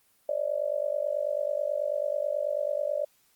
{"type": "tone with amplitude modulation", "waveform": "sine", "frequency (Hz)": 587.3, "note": "D5", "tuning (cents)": 0, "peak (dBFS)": -22, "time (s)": [0.29, 3.05], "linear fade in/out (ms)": 2, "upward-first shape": "sine", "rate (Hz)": 49.2, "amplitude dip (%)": 95, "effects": ["white hiss -66 dBFS RMS until 3.35 s", "Opus 24 kbps"]}